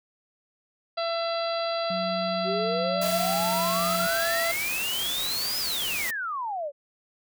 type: harmonic tone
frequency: 671 Hz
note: E5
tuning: 31 cents sharp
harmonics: 1 / 2 / 3 / 4 / 5 / 6 / 7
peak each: -27 / -33 / -42 / -41 / -41 / -37 / -38 dBFS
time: 0.97-4.52 s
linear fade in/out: 10 ms
type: tone with pitch glide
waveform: sine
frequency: 184.4 to 178.94 Hz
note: F#3 to F3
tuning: -6 to +42 cents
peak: -32 dBFS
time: 1.9-4.07 s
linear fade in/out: 5 ms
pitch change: -52 cents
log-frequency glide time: 2.35-3.83 s
type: exponential two-way sweep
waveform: sine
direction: up then down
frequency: 370.1 to 5160 to 546 Hz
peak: -28 dBFS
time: 2.44-6.72 s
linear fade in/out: 50 ms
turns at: 5.59 s
type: noise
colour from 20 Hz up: white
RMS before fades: -32 dBFS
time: 3.01-6.11 s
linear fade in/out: 10 ms
effects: none